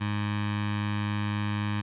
15% pulse tone with notch filter, 103.83 Hz, G#2, in tune, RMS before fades -29 dBFS, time 0-1.82 s, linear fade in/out 20 ms, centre 440 Hz, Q 0.61, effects resampled to 8000 Hz

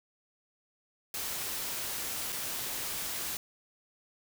white noise with dropouts, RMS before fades -36 dBFS, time 1.14-3.37 s, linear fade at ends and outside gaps 1 ms, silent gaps 2.322-2.326 s, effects none

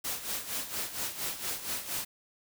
white noise with tremolo, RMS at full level -33 dBFS, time 0.04-2.05 s, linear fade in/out 10 ms, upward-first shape sine, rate 4.3 Hz, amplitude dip 70%, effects none

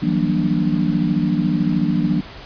sine tone cluster, 161.4 / 179.6 / 193.4 / 236.3 / 294.2 Hz, E3 / F3 / G3 / A#3 / D4, -36 / +49 / -23 / +24 / +3 cents, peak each -22 dBFS, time 0.02-2.21 s, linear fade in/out 10 ms, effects pink hiss -37 dBFS RMS until 2.45 s + resampled to 11025 Hz

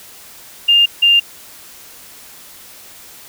sine tone pair in turn, 2809 / 2799 Hz, F7 / F7, +9 / +3 cents, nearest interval unison, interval 6 cents, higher first, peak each -7 dBFS, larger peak neither, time 0.68-0.86 / 1.02-1.2 s, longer neither, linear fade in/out 10 ms, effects white hiss -39 dBFS RMS until 3.28 s

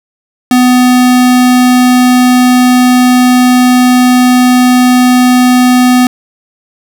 square tone, 250 Hz, B3, 21 cents sharp, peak -4 dBFS, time 0.51-6.07 s, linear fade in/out 2 ms, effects none

